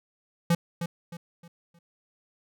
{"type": "tone with echo", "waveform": "square", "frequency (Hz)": 170.4, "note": "F3", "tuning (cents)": -42, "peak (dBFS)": -20, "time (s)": [0.5, 0.55], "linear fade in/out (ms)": 5, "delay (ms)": 310, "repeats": 4, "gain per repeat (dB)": -9, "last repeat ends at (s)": 1.79, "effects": []}